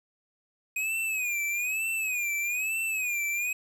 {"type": "tone with vibrato", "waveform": "square", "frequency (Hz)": 2500, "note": "D#7", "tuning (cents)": 8, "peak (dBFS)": -28, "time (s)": [0.76, 3.53], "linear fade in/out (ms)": 5, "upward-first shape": "sine", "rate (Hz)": 1.1, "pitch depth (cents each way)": 120, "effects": ["9-bit"]}